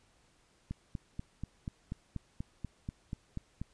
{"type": "click train", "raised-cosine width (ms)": 5, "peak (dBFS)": -25, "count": 13, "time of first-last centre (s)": [0.71, 3.616], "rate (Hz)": 4.13, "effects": ["pink hiss -68 dBFS RMS until 3.73 s", "resampled to 22050 Hz"]}